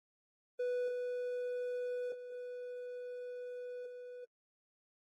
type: tone with level steps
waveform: triangle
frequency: 493.9 Hz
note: B4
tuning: in tune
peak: -31 / -34 / -43 / -40 / -44 dBFS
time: 0.59-4.25 s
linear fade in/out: 10 ms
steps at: 0.88 / 2.12 / 2.32 / 3.85 s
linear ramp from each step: 2 ms
effects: AAC 32 kbps